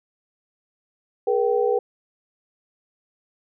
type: tone cluster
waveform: sine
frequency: 418.2 / 479.6 / 775 Hz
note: G#4 / A#4 / G5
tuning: +12 / +49 / -20 cents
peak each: -22 / -20 / -27 dBFS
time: 1.27-1.79 s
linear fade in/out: 5 ms
effects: none